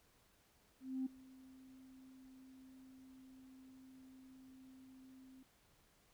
sine tone with ADSR envelope, 261.6 Hz, C4, in tune, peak -35 dBFS, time 0.8-5.43 s, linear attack 260 ms, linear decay 9 ms, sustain -22 dB, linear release 4 ms, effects tanh soft clip ceiling -32 dBFS + pink hiss -72 dBFS RMS until 6.13 s

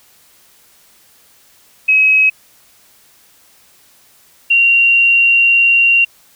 sine tone pair in turn, 2550 / 2759 Hz, D#7 / F7, +42 / -22 cents, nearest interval minor second, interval 136 cents, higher second, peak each -7 dBFS, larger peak neither, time 1.88-2.3 / 4.5-6.05 s, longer second, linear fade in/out 10 ms, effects white hiss -49 dBFS RMS until 6.35 s

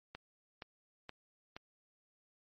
click train, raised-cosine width 0.3 ms, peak -29 dBFS, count 4, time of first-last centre 0.15-1.565 s, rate 2.12 Hz, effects MP3 32 kbps

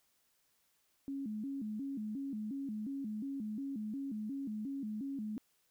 sine tone with vibrato, 242.5 Hz, B3, 31 cents flat, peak -37 dBFS, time 1.08-5.38 s, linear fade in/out 0 ms, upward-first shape square, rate 2.8 Hz, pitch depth 220 cents each way, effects white hiss -75 dBFS RMS until 5.7 s

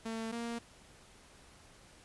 sawtooth tone pair in turn, 224.9 / 233.9 Hz, A3 / A#3, +38 / +6 cents, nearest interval minor second, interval 68 cents, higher second, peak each -33 / -33 dBFS, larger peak neither, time 0.05-0.32 / 0.32-0.59 s, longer neither, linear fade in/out 10 ms, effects pink hiss -59 dBFS RMS until 2.04 s + resampled to 24000 Hz

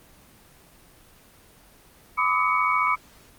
sine tone cluster, 1006 / 1179 / 1273 / 2243 Hz, B5 / D6 / D#6 / C#7, +32 / +6 / +39 / +20 cents, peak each -25 dBFS, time 2.17-2.96 s, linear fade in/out 20 ms, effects pink hiss -53 dBFS RMS until 3.38 s + Opus 24 kbps

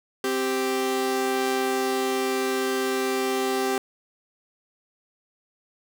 sawtooth tone pair together, 261.6 / 392.2 Hz, C4 / G4, 0 / +1 cents, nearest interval perfect fifth, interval 701 cents, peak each -25 / -20 dBFS, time 0.24-3.78 s, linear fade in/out 2 ms, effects none

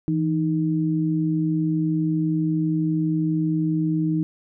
sine tone pair together, 163.72 / 311.3 Hz, E3 / D#4, -12 / +1 cents, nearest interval major seventh, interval 1113 cents, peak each -22 dBFS, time 0.08-4.23 s, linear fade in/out 0 ms, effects none

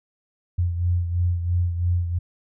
sine beating tone pair, 87.31 / 90.31 Hz, F2 / F#2, 0 / -41 cents, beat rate 3 Hz, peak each -20 / -28 dBFS, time 0.58-2.19 s, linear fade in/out 10 ms, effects none

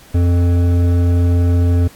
triangle tone with hard clipping, 87.31 Hz, F2, in tune, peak -12 dBFS, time 0.14-1.88 s, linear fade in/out 10 ms, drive 15 dB, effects pink hiss -43 dBFS RMS until 1.95 s + AAC 64 kbps

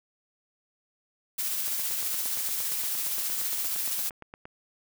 blue noise with tremolo, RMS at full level -29 dBFS, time 1.38-4.1 s, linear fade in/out 10 ms, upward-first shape sine, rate 15 Hz, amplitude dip 25%
click train, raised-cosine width 0.5 ms, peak -27 dBFS, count 25, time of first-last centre 1.68-4.455 s, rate 8.65 Hz
effects none

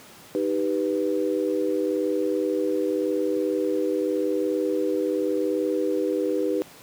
sine chord, Eb augmented, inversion none, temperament equal, 311.1 / 392 / 493.9 Hz, Eb4 / G4 / B4, 0 / 0 / 0 cents, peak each -26 dBFS, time 0.35-6.62 s, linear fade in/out 0 ms, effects pink hiss -47 dBFS RMS until 6.82 s + high-pass 150 Hz 12 dB/octave

